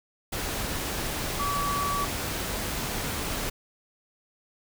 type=tone in noise; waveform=sine; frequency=1143 Hz; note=D6; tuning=47 cents flat; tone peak=-27 dBFS; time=1.39-2.05 s; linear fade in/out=10 ms; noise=pink; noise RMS=-31 dBFS; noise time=0.32-3.5 s; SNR=+1 dB; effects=none